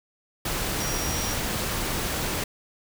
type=tone in noise; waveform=sine; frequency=5680 Hz; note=F8; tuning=28 cents sharp; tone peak=-33 dBFS; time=0.8-1.34 s; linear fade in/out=5 ms; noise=pink; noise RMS=-28 dBFS; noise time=0.45-2.44 s; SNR=-8 dB; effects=none